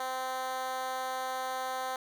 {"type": "tone with high-pass filter", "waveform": "10% pulse", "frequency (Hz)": 259, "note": "C4", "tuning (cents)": -17, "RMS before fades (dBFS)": -35, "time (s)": [0, 1.96], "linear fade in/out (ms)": 2, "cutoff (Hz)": 670, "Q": 2.1, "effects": []}